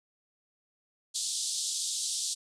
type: band-pass noise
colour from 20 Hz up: white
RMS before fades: -33 dBFS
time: 1.14-2.35 s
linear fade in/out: 20 ms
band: 3500 to 9200 Hz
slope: 48 dB/octave
effects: none